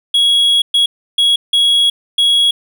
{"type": "tone bursts at uneven times", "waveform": "triangle", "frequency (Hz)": 3327, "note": "G#7", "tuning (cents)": 2, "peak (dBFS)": -7, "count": 5, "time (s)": [[0.14, 0.62], [0.74, 0.86], [1.18, 1.36], [1.53, 1.9], [2.18, 2.51]], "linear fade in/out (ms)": 5, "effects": []}